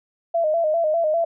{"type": "tone with vibrato", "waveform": "sine", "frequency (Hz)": 644, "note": "E5", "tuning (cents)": -41, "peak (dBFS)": -17, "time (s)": [0.34, 1.25], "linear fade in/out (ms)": 10, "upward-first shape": "square", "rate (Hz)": 5, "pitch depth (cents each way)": 76, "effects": []}